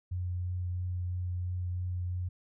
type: tone with vibrato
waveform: sine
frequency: 89.8 Hz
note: F2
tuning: 49 cents sharp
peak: -31 dBFS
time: 0.11-2.29 s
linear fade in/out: 10 ms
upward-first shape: triangle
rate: 3 Hz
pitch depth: 13 cents each way
effects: none